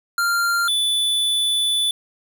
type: tone pair in turn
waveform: square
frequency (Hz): 1391 / 3480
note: F6 / A7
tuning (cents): -7 / -20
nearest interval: octave + major third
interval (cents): 1587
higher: second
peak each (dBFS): -18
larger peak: neither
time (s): 0.18-0.68 / 0.68-1.91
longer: second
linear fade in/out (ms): 2
effects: none